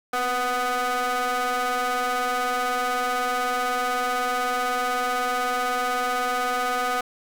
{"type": "ring-modulated tone", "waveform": "30% pulse", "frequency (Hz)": 250, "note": "B3", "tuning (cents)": 21, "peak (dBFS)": -17, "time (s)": [0.13, 7.01], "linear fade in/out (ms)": 5, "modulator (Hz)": 992, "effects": []}